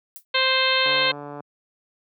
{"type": "noise with exponential decay", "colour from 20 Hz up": "violet", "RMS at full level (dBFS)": -34, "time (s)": [0.16, 0.25], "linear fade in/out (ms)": 0, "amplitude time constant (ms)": 18}
{"type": "harmonic tone", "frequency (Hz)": 523.3, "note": "C5", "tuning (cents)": 0, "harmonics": [1, 2, 3, 4, 5, 6, 7, 8], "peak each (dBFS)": [-26, -26, -26, -26, -26, -26, -26, -26], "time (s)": [0.34, 1.12], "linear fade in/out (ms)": 10}
{"type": "click train", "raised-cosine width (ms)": 1, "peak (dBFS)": -22, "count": 80, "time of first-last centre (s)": [0.86, 1.405], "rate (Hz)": 145}
{"effects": ["high-pass 150 Hz 12 dB/octave"]}